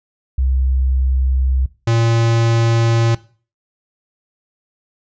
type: tone pair in turn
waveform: sine / square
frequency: 65.1 / 115.39 Hz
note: C2 / A#2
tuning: -8 / -17 cents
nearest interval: minor seventh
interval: 991 cents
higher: second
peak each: -13 dBFS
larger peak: neither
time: 0.38-1.66 / 1.87-3.15 s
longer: neither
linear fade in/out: 5 ms
effects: noise-tail reverb RT60 0.4 s tail -19 dB re dry + resampled to 16000 Hz